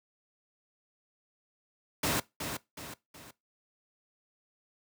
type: noise with echo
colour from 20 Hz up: pink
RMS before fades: -29 dBFS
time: 2.03-2.2 s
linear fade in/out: 5 ms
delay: 370 ms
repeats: 3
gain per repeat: -7 dB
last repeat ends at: 3.31 s
effects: noise-tail reverb RT60 0.2 s tail -20 dB re dry + high-pass 100 Hz 12 dB/octave